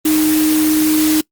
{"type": "tone in noise", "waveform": "sine", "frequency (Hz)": 309.7, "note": "D#4", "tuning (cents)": -8, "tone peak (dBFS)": -11, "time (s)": [0.05, 1.21], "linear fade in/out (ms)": 5, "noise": "white", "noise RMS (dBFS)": -20, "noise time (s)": [0.05, 1.21], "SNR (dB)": 6, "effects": ["noise-tail reverb RT60 0.1 s tail -23 dB re dry", "Opus 24 kbps"]}